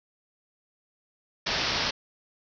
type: low-pass noise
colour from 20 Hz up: white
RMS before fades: -28 dBFS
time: 1.46-1.91 s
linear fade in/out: 10 ms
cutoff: 5600 Hz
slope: 96 dB/octave
effects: none